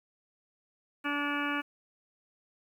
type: harmonic tone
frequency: 288.9 Hz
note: D4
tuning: 28 cents flat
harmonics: 1 / 2 / 3 / 4 / 5 / 6 / 8 / 9 / 10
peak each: -34 / -44 / -41 / -37 / -36 / -38 / -39 / -42 / -43 dBFS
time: 1.04-1.62 s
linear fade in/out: 20 ms
effects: 10-bit